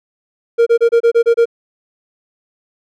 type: tone bursts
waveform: triangle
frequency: 466.2 Hz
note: A#4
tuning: in tune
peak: -5 dBFS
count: 8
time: 0.58-1.456 s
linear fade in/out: 20 ms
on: 85 ms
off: 28 ms
effects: none